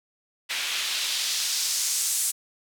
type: noise with band-pass filter sweep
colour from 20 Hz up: white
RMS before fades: -27 dBFS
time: 0.49-2.32 s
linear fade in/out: 20 ms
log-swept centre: 2500 to 8700 Hz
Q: 1.3
effects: none